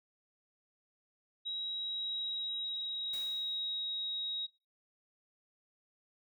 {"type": "tone with pitch glide", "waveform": "sine", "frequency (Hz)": [3842, 3798], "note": ["B7", "A#7"], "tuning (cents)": [-48, 32], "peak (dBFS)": -35, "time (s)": [1.45, 4.47], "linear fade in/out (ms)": 20, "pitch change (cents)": -20, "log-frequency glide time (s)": [1.75, 3.85]}
{"type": "noise with exponential decay", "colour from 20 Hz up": "white", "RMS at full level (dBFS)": -49, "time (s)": [3.13, 3.82], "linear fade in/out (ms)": 5, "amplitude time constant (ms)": 150}
{"effects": ["noise-tail reverb RT60 0.3 s tail -19 dB re dry"]}